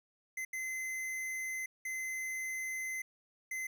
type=tone bursts at uneven times; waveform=square; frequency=2054 Hz; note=C7; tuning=33 cents flat; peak=-37 dBFS; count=4; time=0.37-0.45 / 0.53-1.66 / 1.85-3.02 / 3.51-3.67 s; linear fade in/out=5 ms; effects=none